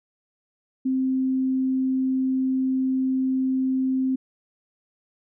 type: tone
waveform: sine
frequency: 261.6 Hz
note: C4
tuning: in tune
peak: -20 dBFS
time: 0.85-4.16 s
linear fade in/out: 10 ms
effects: none